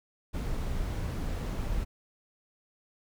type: noise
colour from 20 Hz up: brown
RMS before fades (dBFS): -32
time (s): 0.33-1.85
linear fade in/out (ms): 20
effects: none